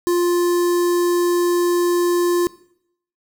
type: tone with notch filter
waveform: square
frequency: 350 Hz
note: F4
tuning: 4 cents sharp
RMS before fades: -17 dBFS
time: 0.07-2.47 s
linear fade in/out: 0 ms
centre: 2600 Hz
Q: 0.74
effects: noise-tail reverb RT60 0.7 s tail -20 dB re dry